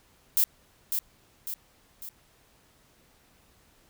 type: noise with echo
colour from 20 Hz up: violet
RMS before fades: -22 dBFS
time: 0.37-0.44 s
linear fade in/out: 0 ms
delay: 550 ms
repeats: 3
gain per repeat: -6 dB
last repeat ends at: 2.09 s
effects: pink hiss -62 dBFS RMS until 3.89 s